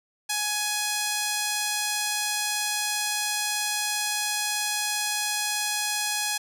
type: tone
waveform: 5% pulse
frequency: 837 Hz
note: G#5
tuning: 13 cents sharp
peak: -13 dBFS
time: 0.29-6.38 s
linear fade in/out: 10 ms
effects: none